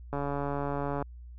click train, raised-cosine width 1 ms, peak -19 dBFS, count 128, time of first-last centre 0.13-1.024 s, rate 142 Hz, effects added 60 Hz sine -43 dBFS peak until 1.38 s

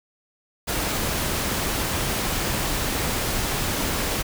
pink noise, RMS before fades -25 dBFS, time 0.67-4.23 s, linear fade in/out 20 ms, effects none

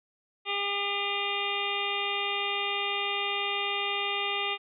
harmonic tone, 402.9 Hz, G4, 48 cents sharp, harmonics 1 / 2 / 3 / 5 / 6 / 7 / 8 / 9, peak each -37 / -36 / -36 / -37 / -34 / -34 / -40 / -37 dBFS, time 0.45-4.58 s, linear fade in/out 50 ms, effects none

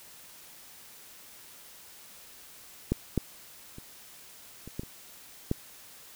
clicks, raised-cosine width 3 ms, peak -12 / -12 / -30 / -29 / -20 / -30 / -13 dBFS, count 7, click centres 2.92 / 3.177 / 3.784 / 4.676 / 4.795 / 4.834 / 5.514 s, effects white hiss -51 dBFS RMS until 6.15 s

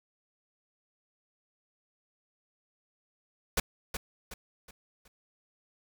pink noise with echo, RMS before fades -27 dBFS, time 3.57-3.6 s, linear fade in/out 5 ms, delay 370 ms, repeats 4, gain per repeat -8 dB, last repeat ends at 5.08 s, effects none

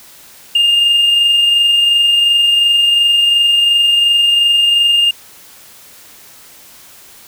triangle tone with amplitude modulation, 2818 Hz, F7, 15 cents sharp, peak -4 dBFS, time 0.55-5.11 s, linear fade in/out 5 ms, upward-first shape sine, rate 22.8 Hz, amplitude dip 35%, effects tanh soft clip ceiling -3 dBFS + white hiss -40 dBFS RMS until 7.27 s

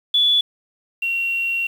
sine tone pair in turn, 3437 / 2741 Hz, A7 / F7, -41 / -33 cents, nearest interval major third, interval 392 cents, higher first, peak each -13 / -19 dBFS, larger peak first, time 0.14-0.41 / 1.02-1.67 s, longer second, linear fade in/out 5 ms, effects 7-bit

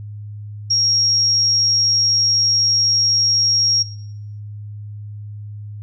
sine tone, 5588 Hz, F8, in tune, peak -13 dBFS, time 0.7-3.83 s, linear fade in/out 10 ms, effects noise-tail reverb RT60 0.8 s tail -19 dB re dry + added 104 Hz sine -29 dBFS peak until 5.82 s

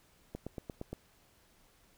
click train, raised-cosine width 2 ms, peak -26 dBFS, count 6, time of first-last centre 0.35-0.93 s, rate 8.62 Hz, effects pink hiss -66 dBFS RMS until 1.97 s

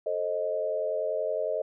sine chord, A diminished, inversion none, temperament equal with one note detuned, 440 / 531.5 / 622.3 Hz, A4 / C5 / Eb5, 0 / +27 / 0 cents, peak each -33 / -32 / -29 dBFS, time 0.06-1.62 s, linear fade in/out 5 ms, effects none

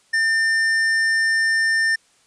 sine tone with tanh clipping, 1800 Hz, A6, 39 cents sharp, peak -18 dBFS, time 0.13-1.96 s, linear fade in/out 10 ms, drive 13 dB, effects white hiss -58 dBFS RMS until 2.26 s + resampled to 22050 Hz

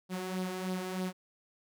sawtooth tone with flanger, 185 Hz, F#3, in tune, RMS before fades -36 dBFS, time 0.09-1.13 s, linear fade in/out 50 ms, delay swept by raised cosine 0.2 to 3 ms, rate 3.2 Hz, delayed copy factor +0.5, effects none

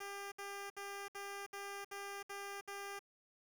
10% pulse tone bursts, 399.6 Hz, G4, 33 cents sharp, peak -36 dBFS, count 8, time 0-2.994 s, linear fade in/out 10 ms, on 320 ms, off 62 ms, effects 11-bit

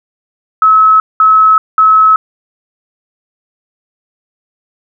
sine tone bursts, 1291 Hz, E6, 37 cents flat, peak -3 dBFS, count 3, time 0.62-2.16 s, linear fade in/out 2 ms, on 380 ms, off 200 ms, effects none

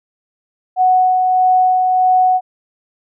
sine tone with tremolo, 740 Hz, F#5, in tune, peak -8 dBFS, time 0.76-2.41 s, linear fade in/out 50 ms, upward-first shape sine, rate 1.6 Hz, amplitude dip 30%, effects none

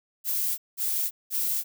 violet noise bursts, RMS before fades -27 dBFS, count 3, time 0.24-1.64 s, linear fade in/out 50 ms, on 340 ms, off 190 ms, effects none

